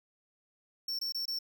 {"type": "tone bursts", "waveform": "square", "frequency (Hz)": 5440, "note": "F8", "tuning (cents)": -46, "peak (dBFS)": -33, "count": 4, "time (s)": [0.88, 1.389], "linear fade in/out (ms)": 5, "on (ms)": 110, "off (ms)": 23, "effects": []}